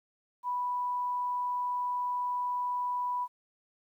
sine tone, 986 Hz, B5, 3 cents flat, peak -29 dBFS, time 0.43-3.28 s, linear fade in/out 50 ms, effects 11-bit

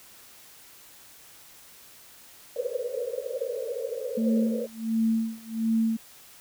white band-pass noise, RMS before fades -32 dBFS, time 2.56-4.67 s, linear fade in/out 2 ms, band 460 to 540 Hz, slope 96 dB/octave
sine tone with tremolo, 224.5 Hz, A3, 35 cents sharp, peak -20 dBFS, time 4.17-5.97 s, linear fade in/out 10 ms, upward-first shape sine, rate 1.4 Hz, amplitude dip 95%
effects white hiss -51 dBFS RMS until 6.4 s

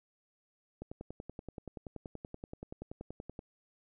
click train, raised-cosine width 2 ms, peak -29 dBFS, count 28, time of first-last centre 0.82-3.391 s, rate 10.5 Hz, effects none

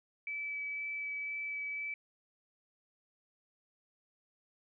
sine tone with vibrato, 2300 Hz, D7, 37 cents flat, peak -36 dBFS, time 0.27-1.94 s, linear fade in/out 2 ms, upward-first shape sine, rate 2 Hz, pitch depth 8 cents each way, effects none

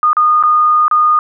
sine tone with dropouts, 1226 Hz, D#6, 26 cents flat, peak -7 dBFS, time 0.03-1.19 s, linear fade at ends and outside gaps 1 ms, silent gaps 0.131-0.168 / 0.427-0.436 / 0.881-0.912 s, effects none

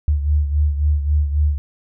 sine beating tone pair, 73.42 / 77.12 Hz, D2 / D#2, 0 / -15 cents, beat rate 3.7 Hz, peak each -15 / -22 dBFS, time 0.08-1.58 s, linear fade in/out 0 ms, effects none

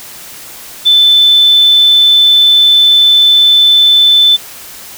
sine tone, 3520 Hz, A7, in tune, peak -3 dBFS, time 0.85-4.37 s, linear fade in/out 20 ms, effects white hiss -30 dBFS RMS until 4.97 s

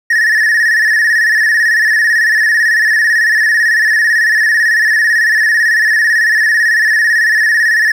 triangle tone with vibrato, 1800 Hz, A6, 39 cents sharp, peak -6 dBFS, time 0.1-7.92 s, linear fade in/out 5 ms, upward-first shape square, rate 18 Hz, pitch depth 66 cents each way, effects none

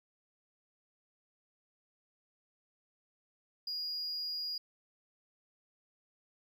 sine tone, 4868 Hz, D#8, 39 cents flat, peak -33 dBFS, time 3.67-4.58 s, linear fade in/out 5 ms, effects tanh soft clip ceiling -34 dBFS + 12-bit

